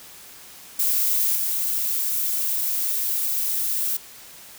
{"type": "noise with level steps", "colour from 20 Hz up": "violet", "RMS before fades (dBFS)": [-21, -24], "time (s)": [0.79, 3.97], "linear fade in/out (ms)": 5, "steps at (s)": 1.35, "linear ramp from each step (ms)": 5, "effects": ["white hiss -44 dBFS RMS until 4.58 s"]}